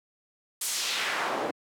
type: noise with band-pass filter sweep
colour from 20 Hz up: pink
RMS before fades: -30 dBFS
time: 0.61-1.51 s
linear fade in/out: 5 ms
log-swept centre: 9900 to 470 Hz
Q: 1.1
effects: high-pass 200 Hz 12 dB/octave